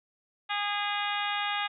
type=harmonic tone with a mistuned harmonic; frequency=410 Hz; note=G#4; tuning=22 cents flat; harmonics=2 / 3 / 4 / 5 / 6 / 7 / 8 / 9; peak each=-33 / -35 / -36 / -37 / -38 / -38 / -39 / -40 dBFS; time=0.49-1.68 s; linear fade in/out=20 ms; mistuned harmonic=8; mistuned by=+33 cents; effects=none